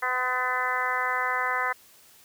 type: harmonic tone with a mistuned harmonic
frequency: 252.3 Hz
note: B3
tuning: 37 cents sharp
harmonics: 2 / 3 / 4 / 5 / 6 / 7 / 8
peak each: -37 / -34 / -30 / -31 / -32 / -31 / -32 dBFS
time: 0.02-1.73 s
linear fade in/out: 10 ms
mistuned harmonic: 4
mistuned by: +16 cents
effects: white hiss -55 dBFS RMS until 2.24 s